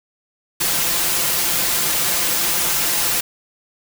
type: noise with comb filter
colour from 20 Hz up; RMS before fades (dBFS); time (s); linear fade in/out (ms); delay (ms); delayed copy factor
white; -19; 0.6-3.21; 10; 5.8; +0.6
effects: none